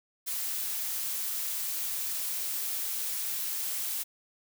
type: noise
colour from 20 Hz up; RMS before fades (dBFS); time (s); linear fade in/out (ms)
blue; -33; 0.26-4.04; 20
effects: none